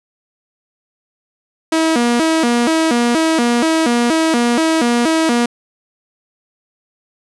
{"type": "tone with vibrato", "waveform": "sawtooth", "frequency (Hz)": 277.2, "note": "C#4", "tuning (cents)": 0, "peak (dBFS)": -8, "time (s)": [1.72, 5.46], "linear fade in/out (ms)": 5, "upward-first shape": "square", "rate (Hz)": 2.1, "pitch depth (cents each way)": 260, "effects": ["resampled to 24000 Hz", "8-bit"]}